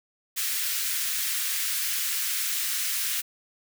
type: high-pass noise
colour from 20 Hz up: white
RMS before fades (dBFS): -28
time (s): 0.36-3.22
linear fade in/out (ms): 20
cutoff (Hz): 1500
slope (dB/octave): 24
effects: none